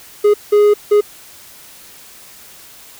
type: tone bursts at uneven times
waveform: triangle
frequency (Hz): 415.3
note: G#4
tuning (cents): 0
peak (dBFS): -5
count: 3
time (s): 0.24-0.34 / 0.52-0.74 / 0.91-1.01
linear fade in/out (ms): 10
effects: white hiss -40 dBFS RMS until 2.99 s